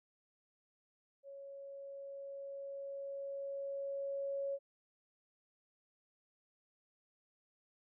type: tone with level ramp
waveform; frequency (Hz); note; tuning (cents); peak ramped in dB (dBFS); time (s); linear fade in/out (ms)
sine; 554.4; C#5; 0; -48 to -35; 1.23-4.59; 50
effects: none